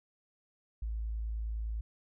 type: tone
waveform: sine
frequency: 54.9 Hz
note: A1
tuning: 3 cents flat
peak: -33 dBFS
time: 0.82-1.81 s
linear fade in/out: 5 ms
effects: none